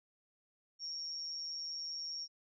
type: tone with amplitude modulation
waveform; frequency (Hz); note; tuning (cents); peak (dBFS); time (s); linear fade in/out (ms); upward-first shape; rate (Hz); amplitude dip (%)
sine; 5550; F8; -12; -36; 0.79-2.28; 50; sine; 165; 70
effects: none